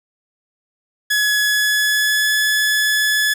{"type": "tone with pitch glide", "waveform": "sawtooth", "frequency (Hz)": [1693, 1712.7], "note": ["G#6", "A6"], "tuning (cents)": [33, -47], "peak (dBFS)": -11, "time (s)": [1.1, 3.34], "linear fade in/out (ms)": 10, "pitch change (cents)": 20, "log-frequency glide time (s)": [1.42, 2.31], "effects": ["8-bit"]}